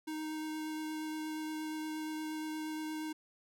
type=tone with vibrato; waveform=square; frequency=311.1 Hz; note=D#4; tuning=in tune; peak=-38 dBFS; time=0.07-3.13 s; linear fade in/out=10 ms; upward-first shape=triangle; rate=8.5 Hz; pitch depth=11 cents each way; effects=none